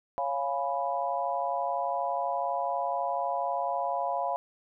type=chord; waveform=sine; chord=C# dominant seventh; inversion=none; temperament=equal; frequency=554.4 / 698.5 / 830.6 / 987.8 Hz; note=C#5 / E#5 / G#5 / B5; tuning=0 / 0 / 0 / 0 cents; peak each=-34 / -31 / -34 / -33 dBFS; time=0.18-4.36 s; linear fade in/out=0 ms; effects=none